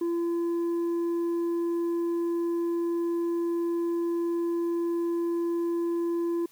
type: tone with tanh clipping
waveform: sine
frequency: 340.2 Hz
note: F4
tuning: 45 cents flat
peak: -26 dBFS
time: 0.01-6.46 s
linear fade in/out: 5 ms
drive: 4 dB
effects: white hiss -59 dBFS RMS until 6.51 s